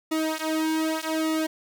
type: tone with flanger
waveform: sawtooth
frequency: 316.6 Hz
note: D#4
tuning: 30 cents sharp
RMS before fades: -26 dBFS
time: 0.11-1.47 s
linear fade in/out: 10 ms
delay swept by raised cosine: 1.9 to 4.7 ms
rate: 0.84 Hz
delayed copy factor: -1
effects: none